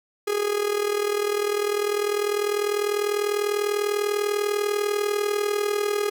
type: tone with amplitude modulation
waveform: 45% pulse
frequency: 412.9 Hz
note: G#4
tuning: 10 cents flat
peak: -19 dBFS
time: 0.27-6.1 s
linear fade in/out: 10 ms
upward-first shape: sine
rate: 40.1 Hz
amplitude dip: 70%
effects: none